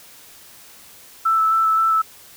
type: tone with vibrato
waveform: sine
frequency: 1318.5 Hz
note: E6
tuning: in tune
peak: -14 dBFS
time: 1.25-2.02 s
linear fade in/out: 10 ms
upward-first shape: square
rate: 3.8 Hz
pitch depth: 10 cents each way
effects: white hiss -45 dBFS RMS until 2.36 s